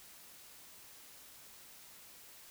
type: silence
effects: white hiss -56 dBFS RMS until 2.5 s